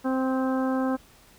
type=harmonic tone with a mistuned harmonic; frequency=261.6 Hz; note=C4; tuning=in tune; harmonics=1 / 2 / 3 / 4 / 5 / 6; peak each=-24 / -30 / -34 / -36 / -38 / -40 dBFS; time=0.04-0.97 s; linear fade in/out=20 ms; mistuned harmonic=5; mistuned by=-17 cents; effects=pink hiss -55 dBFS RMS until 1.38 s